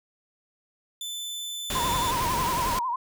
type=tone; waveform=sawtooth; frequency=3519 Hz; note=A7; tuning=in tune; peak=-29 dBFS; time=1.01-2.11 s; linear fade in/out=2 ms
type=noise; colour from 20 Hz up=pink; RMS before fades=-30 dBFS; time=1.7-2.79 s; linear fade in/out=2 ms
type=tone with vibrato; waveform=sine; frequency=987.8 Hz; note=B5; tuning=in tune; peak=-25 dBFS; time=1.75-2.96 s; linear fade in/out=5 ms; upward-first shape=sine; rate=11 Hz; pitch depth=100 cents each way
effects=none